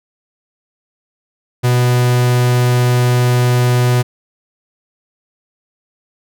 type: tone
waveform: 45% pulse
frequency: 123.47 Hz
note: B2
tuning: in tune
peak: -10 dBFS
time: 1.63-4.03 s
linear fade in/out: 20 ms
effects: none